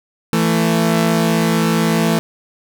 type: tone pair together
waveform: sawtooth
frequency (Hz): 166.84 / 222.7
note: E3 / A3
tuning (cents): +21 / +21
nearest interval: perfect fourth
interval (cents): 500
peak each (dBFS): -12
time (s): 0.33-2.19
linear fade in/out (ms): 0
effects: none